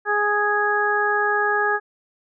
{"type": "harmonic tone", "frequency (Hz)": 415.3, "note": "G#4", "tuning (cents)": 0, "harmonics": [1, 2, 3, 4], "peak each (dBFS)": [-24, -24, -25, -21], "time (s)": [0.05, 1.8], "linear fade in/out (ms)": 50, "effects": []}